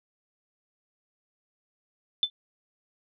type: tone with exponential decay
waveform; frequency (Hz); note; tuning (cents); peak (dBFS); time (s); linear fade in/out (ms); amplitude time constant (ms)
sine; 3520; A7; 0; -16; 2.23-2.3; 1; 15
effects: none